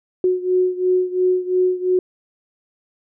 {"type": "beating tone pair", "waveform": "sine", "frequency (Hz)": [365.6, 368.5], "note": ["F#4", "F#4"], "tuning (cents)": [-21, -7], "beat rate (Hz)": 2.9, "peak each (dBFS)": [-17, -20], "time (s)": [0.24, 1.99], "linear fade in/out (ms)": 2, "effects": []}